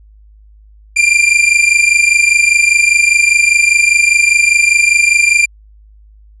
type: tone pair together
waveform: 45% pulse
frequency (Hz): 2373 / 2398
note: D7 / D7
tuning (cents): +17 / +36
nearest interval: unison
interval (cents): 19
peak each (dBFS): -10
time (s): 0.96-5.46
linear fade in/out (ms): 10
effects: added 52 Hz sine -39 dBFS peak until 6.4 s + resampled to 22050 Hz